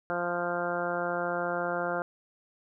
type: harmonic tone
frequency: 174.61 Hz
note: F3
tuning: in tune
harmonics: 1 / 2 / 3 / 4 / 5 / 6 / 7 / 8 / 9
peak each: -40 / -37 / -33 / -34 / -40 / -41 / -41 / -35 / -42 dBFS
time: 0.1-2.02 s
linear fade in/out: 0 ms
effects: none